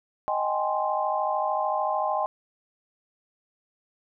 sine chord, Ab major seventh, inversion second, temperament equal with one note detuned, 622.3 / 777.2 / 830.6 / 1046.5 Hz, Eb5 / G5 / Ab5 / C6, 0 / -15 / 0 / 0 cents, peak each -29 dBFS, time 0.28-2.26 s, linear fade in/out 0 ms, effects none

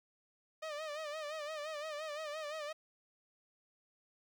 sawtooth tone with vibrato, 609 Hz, D#5, 37 cents flat, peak -36 dBFS, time 0.62-2.73 s, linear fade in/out 10 ms, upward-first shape sine, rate 5.8 Hz, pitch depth 82 cents each way, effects low-pass 6000 Hz 12 dB/octave + 11-bit

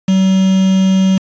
triangle tone with quantisation, 190 Hz, F#3, 46 cents sharp, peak -6 dBFS, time 0.08-1.18 s, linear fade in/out 5 ms, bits 4, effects resampled to 16000 Hz

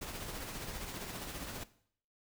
pink noise with tremolo, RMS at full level -41 dBFS, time 0.01-1.64 s, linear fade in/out 10 ms, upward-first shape triangle, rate 15 Hz, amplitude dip 45%, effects noise-tail reverb RT60 0.6 s tail -17 dB re dry

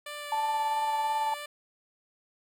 10% pulse tone with vibrato, 587.3 Hz, D5, in tune, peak -29 dBFS, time 0.06-1.46 s, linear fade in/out 5 ms, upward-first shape sine, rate 3 Hz, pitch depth 10 cents each way
sine tone with tremolo, 880 Hz, A5, in tune, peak -25 dBFS, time 0.32-1.34 s, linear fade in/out 2 ms, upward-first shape square, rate 18 Hz, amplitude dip 25%
effects none

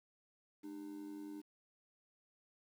triangle tone with amplitude modulation, 302.4 Hz, D#4, 49 cents flat, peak -40 dBFS, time 0.63-1.42 s, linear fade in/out 20 ms, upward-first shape sine, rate 91.1 Hz, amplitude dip 70%, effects 11-bit

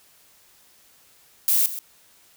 violet noise with echo, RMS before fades -19 dBFS, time 1.48-1.66 s, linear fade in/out 0 ms, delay 130 ms, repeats 1, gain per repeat -13 dB, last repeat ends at 1.79 s, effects white hiss -56 dBFS RMS until 2.36 s

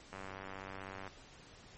click train, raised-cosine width 0.5 ms, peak -30 dBFS, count 92, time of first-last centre 0.13-1.077 s, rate 96.1 Hz, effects pink hiss -57 dBFS RMS until 1.77 s + MP3 32 kbps

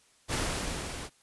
pink noise with level ramp, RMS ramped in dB -29 to -40 dBFS, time 0.28-1.1 s, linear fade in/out 50 ms, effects white hiss -64 dBFS RMS until 1.22 s + resampled to 24000 Hz

